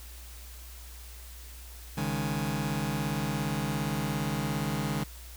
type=chord; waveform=sawtooth; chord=C# suspended second; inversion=none; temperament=just; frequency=138.59 / 155.92 / 207.9 Hz; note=C#3 / D#3 / G#3; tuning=0 / +4 / +2 cents; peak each=-29 dBFS; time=1.97-5.04 s; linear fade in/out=10 ms; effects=added 60 Hz sine -44 dBFS peak until 5.36 s + white hiss -50 dBFS RMS until 5.36 s